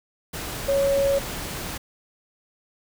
sine tone in noise, 554.4 Hz, C#5, in tune, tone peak -18 dBFS, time 0.68-1.19 s, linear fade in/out 10 ms, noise pink, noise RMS -32 dBFS, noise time 0.33-1.78 s, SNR +11 dB, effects none

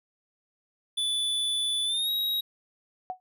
square tone with pitch glide, 3476 to 3813 Hz, A7 to A#7, -22 to +38 cents, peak -26 dBFS, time 0.97-2.41 s, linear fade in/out 10 ms, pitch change +160 cents, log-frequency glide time 1.85-2.1 s
sine tone with exponential decay, 740 Hz, F#5, in tune, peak -26 dBFS, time 3.1-3.2 s, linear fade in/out 0 ms, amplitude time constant 20 ms
effects none

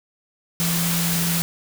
sine tone in noise, 170 Hz, F3, 46 cents flat, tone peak -22 dBFS, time 0.6-1.42 s, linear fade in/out 0 ms, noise white, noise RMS -24 dBFS, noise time 0.6-1.42 s, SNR -1 dB, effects none

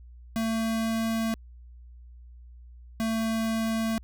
square tone pair in turn, 224.8 / 223.9 Hz, A3 / A3, +37 / +30 cents, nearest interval unison, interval 7 cents, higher first, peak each -26 / -26 dBFS, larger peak neither, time 0.36-1.34 / 3-3.98 s, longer neither, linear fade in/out 0 ms, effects added 60 Hz sine -45 dBFS peak until 4.03 s

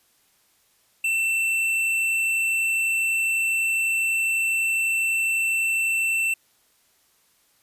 sine tone with tanh clipping, 2682 Hz, E7, 29 cents sharp, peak -22 dBFS, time 1.04-6.34 s, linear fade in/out 5 ms, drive 13 dB, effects white hiss -63 dBFS RMS until 7.62 s + resampled to 32000 Hz

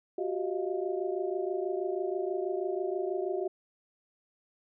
sine tone cluster, 361.7 / 387.9 / 625 / 694 Hz, F#4 / G4 / D#5 / F5, -39 / -18 / +8 / -11 cents, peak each -33 / -33 / -38 / -40 dBFS, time 0.18-3.48 s, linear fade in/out 5 ms, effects none

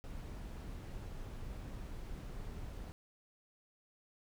brown noise, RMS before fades -45 dBFS, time 0.04-2.92 s, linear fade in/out 0 ms, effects none

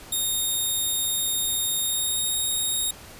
5% pulse tone with pitch glide, 3702 to 3732 Hz, A#7 to A#7, -13 to +1 cents, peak -16 dBFS, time 0.12-2.91 s, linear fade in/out 5 ms, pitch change +14 cents, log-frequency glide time 1.8-2.35 s, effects pink hiss -44 dBFS RMS until 3.19 s + resampled to 32000 Hz

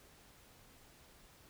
silence, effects pink hiss -62 dBFS RMS until 1.49 s

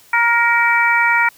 harmonic tone with a mistuned harmonic, 470 Hz, A#4, 14 cents sharp, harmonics 2 / 3 / 4 / 5, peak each -17 / -17 / -17 / -17 dBFS, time 0.13-1.29 s, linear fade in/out 5 ms, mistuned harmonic 5, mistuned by -31 cents, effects white hiss -48 dBFS RMS until 1.37 s

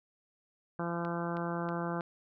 harmonic tone, 170.8 Hz, F3, 38 cents flat, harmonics 1 / 2 / 3 / 4 / 5 / 6 / 7 / 8 / 9, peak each -36 / -39 / -41 / -42 / -43 / -44 / -44 / -45 / -46 dBFS, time 0.79-2.01 s, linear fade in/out 2 ms
click train, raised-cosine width 0.3 ms, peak -31 dBFS, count 4, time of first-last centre 1.05-2.008 s, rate 3.13 Hz
effects none

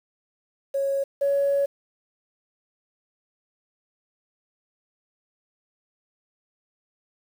sine tone pair in turn, 551 / 560.3 Hz, C#5 / C#5, -11 / +18 cents, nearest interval unison, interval 29 cents, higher second, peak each -21 / -18 dBFS, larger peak second, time 0.74-1.04 / 1.21-1.66 s, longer second, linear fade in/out 10 ms, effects tanh soft clip ceiling -15 dBFS + 8-bit

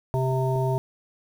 harmonic tone, 130.8 Hz, C3, in tune, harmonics 1 / 3 / 5 / 7, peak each -23 / -28 / -30 / -31 dBFS, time 0.14-0.78 s, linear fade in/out 0 ms
clicks, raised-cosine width 2 ms, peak -21 / -31 / -25 dBFS, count 3, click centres 0.142 / 0.32 / 0.559 s
effects 8-bit

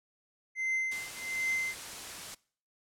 triangle tone with tremolo, 2072 Hz, C7, 17 cents flat, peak -26 dBFS, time 0.55-1.75 s, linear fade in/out 50 ms, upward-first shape triangle, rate 1.3 Hz, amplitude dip 100%
white noise, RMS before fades -42 dBFS, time 0.91-2.35 s, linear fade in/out 10 ms
effects noise-tail reverb RT60 0.5 s tail -23 dB re dry + low-pass 10000 Hz 12 dB/octave

